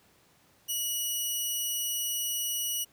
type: tone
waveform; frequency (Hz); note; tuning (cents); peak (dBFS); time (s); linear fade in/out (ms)
10% pulse; 2920; F#7; -24; -21; 0.68-2.85; 20
effects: pink hiss -63 dBFS RMS until 2.92 s + high-pass 80 Hz 12 dB/octave